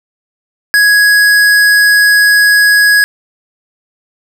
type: tone with hard clipping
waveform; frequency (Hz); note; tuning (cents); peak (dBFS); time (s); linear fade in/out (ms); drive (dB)
sine; 1666; G#6; +5; -6; 0.74-3.04; 0; 16
effects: none